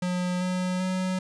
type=tone with pitch steps; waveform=square; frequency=180.1 / 182.83 / 185.59 Hz; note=F#3 / F#3 / F#3; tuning=-46 / -20 / +6 cents; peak=-26 dBFS; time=0.02-1.19 s; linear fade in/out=5 ms; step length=390 ms; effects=resampled to 22050 Hz + 10-bit